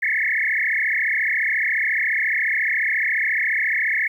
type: tone with frequency modulation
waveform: sine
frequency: 1975.5 Hz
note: B6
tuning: in tune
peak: -18 dBFS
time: 0.02-4.08 s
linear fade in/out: 10 ms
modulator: 34.3 Hz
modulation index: 7.3
effects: 9-bit